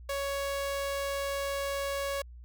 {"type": "tone", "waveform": "sawtooth", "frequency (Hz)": 557, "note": "C#5", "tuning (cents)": 8, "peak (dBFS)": -27, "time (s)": [0.09, 2.22], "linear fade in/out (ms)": 5, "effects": ["added 60 Hz sine -45 dBFS peak until 2.44 s"]}